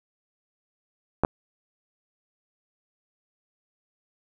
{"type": "clicks", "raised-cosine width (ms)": 1, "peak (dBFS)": -7, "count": 2, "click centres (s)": [1.236, 1.249], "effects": []}